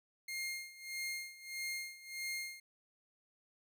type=tone with tremolo; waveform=sawtooth; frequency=2126 Hz; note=C7; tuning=27 cents sharp; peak=-34 dBFS; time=0.28-2.6 s; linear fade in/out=5 ms; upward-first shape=sine; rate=1.6 Hz; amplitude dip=85%; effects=none